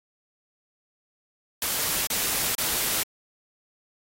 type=noise bursts; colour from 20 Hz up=white; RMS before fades=-26 dBFS; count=3; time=1.62-3.032 s; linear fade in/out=2 ms; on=450 ms; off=31 ms; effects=AAC 48 kbps